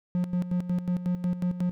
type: tone with tremolo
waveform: triangle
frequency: 178.6 Hz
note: F3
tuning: 39 cents sharp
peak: -21 dBFS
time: 0.15-1.71 s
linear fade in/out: 0 ms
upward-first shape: square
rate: 5.5 Hz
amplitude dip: 70%
effects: none

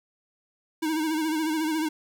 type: tone with vibrato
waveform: square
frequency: 314.3 Hz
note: D#4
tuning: 18 cents sharp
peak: -25 dBFS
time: 0.82-1.89 s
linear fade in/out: 10 ms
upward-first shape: sine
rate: 14 Hz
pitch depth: 59 cents each way
effects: 10-bit

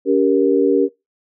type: chord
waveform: sine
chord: G diminished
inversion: second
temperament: just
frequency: 282.2 / 392 / 470.4 Hz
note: Db4 / G4 / Bb4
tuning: +31 / 0 / +16 cents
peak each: -16 dBFS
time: 0.05-0.89 s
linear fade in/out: 50 ms
effects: noise-tail reverb RT60 0.2 s tail -20 dB re dry

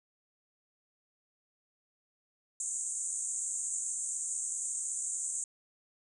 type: band-pass noise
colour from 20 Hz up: pink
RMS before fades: -36 dBFS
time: 2.6-5.44 s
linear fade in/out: 2 ms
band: 6700 to 8900 Hz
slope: 96 dB/octave
effects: none

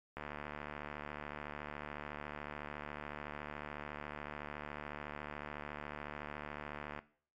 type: click train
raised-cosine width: 0.5 ms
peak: -27 dBFS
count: 505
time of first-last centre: 0.17-6.99 s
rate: 73.9 Hz
effects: noise-tail reverb RT60 0.5 s tail -18 dB re dry + MP3 64 kbps

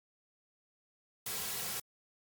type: noise with comb filter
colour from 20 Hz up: white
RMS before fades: -38 dBFS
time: 1.26-1.8 s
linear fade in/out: 5 ms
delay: 3.3 ms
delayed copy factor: -0.6
effects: Opus 48 kbps

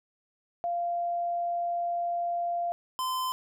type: tone pair in turn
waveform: sine / square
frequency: 693 / 1028.5 Hz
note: F5 / C6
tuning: -14 / -30 cents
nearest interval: perfect fifth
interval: 684 cents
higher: second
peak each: -27 / -29 dBFS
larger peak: first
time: 0.64-2.72 / 2.99-3.32 s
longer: first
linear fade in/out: 0 ms
effects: none

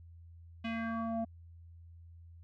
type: tone with low-pass filter sweep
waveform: square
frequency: 227.5 Hz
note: A#3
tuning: 42 cents flat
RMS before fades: -36 dBFS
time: 0.64-1.25 s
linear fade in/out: 10 ms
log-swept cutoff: 2900 to 600 Hz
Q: 3.3
effects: added 84 Hz sine -51 dBFS peak until 2.43 s

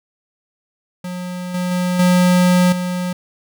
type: tone with level steps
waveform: square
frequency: 180 Hz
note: F#3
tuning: 47 cents flat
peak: -25 / -19 / -17 / -11 / -20 dBFS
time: 1.04-3.13 s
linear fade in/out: 5 ms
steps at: 1.54 / 1.71 / 1.99 / 2.72 s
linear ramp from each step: 5 ms
effects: none

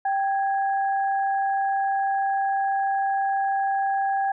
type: tone pair together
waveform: sine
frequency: 784 / 1657.8 Hz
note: G5 / G#6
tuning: 0 / -4 cents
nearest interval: octave + minor second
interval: 1296 cents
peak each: -21 / -32 dBFS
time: 0.05-4.32 s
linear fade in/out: 5 ms
effects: none

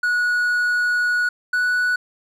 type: tone pair in turn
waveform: triangle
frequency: 1461 / 1477.1 Hz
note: F#6 / F#6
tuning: -22 / -3 cents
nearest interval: unison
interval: 19 cents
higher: second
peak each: -15 dBFS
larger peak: neither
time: 0.03-1.29 / 1.53-1.96 s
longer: first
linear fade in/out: 5 ms
effects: none

